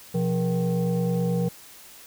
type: tone with frequency modulation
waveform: sine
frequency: 174.61 Hz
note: F3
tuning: in tune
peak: -21 dBFS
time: 0.14-1.49 s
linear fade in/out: 10 ms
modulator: 300 Hz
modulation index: 1
effects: white hiss -47 dBFS RMS until 2.06 s